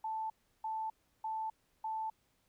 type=tone bursts; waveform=sine; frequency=880 Hz; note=A5; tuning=in tune; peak=-35 dBFS; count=4; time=0.04-2.1 s; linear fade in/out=5 ms; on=260 ms; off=340 ms; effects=pink hiss -75 dBFS RMS until 2.48 s